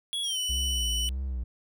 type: tone with pitch glide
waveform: square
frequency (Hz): 3352 to 2986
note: G#7 to F#7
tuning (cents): +15 to +15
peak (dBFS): -29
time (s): 0.13-1.09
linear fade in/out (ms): 0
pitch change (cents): -200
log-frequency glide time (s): 0.23-0.39
type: tone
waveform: sine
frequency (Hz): 5700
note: F8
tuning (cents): +34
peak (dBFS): -36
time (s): 0.23-1.09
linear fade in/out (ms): 20
type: tone with vibrato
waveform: triangle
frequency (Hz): 62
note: B1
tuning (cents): +7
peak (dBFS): -27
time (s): 0.49-1.44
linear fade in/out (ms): 10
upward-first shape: sine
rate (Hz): 1.7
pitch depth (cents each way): 130
effects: none